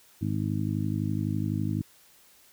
harmonic tone, 51.91 Hz, G#1, in tune, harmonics 2 / 3 / 4 / 5 / 6, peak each -30 / -32 / -33 / -34 / -35 dBFS, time 0.21-1.82 s, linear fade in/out 10 ms, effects white hiss -58 dBFS RMS until 2.52 s

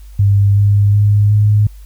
sine tone with pitch steps, 100.2 / 101.72 / 103.26 / 104.82 Hz, G2 / G#2 / G#2 / G#2, +38 / -35 / -9 / +16 cents, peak -7 dBFS, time 0.19-1.67 s, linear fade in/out 5 ms, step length 370 ms, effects added 50 Hz sine -32 dBFS peak until 1.85 s + white hiss -51 dBFS RMS until 1.85 s

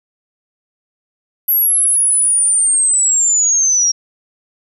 sine linear sweep, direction down, 11740 to 5588 Hz, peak -10 dBFS, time 1.48-3.92 s, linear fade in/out 10 ms, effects none

